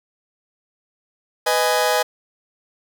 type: chord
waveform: sawtooth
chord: G# minor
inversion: first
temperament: just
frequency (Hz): 498.4 / 623 / 830.6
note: B4 / D#5 / G#5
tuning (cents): +16 / +2 / 0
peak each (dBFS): -17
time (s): 1.46-2.03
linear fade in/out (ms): 10
effects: none